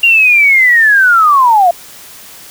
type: linear sweep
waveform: sine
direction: down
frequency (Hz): 2802 to 668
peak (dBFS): -4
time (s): 0.03-1.71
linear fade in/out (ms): 5
effects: white hiss -34 dBFS RMS until 2.5 s